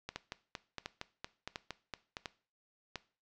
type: two click trains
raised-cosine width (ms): 0.2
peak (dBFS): -21 / -22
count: 5 / 10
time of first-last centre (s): 0.16-2.957 / 0.09-2.169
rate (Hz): 1.43 / 4.33
effects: noise-tail reverb RT60 0.4 s tail -18 dB re dry + low-pass 6000 Hz 12 dB/octave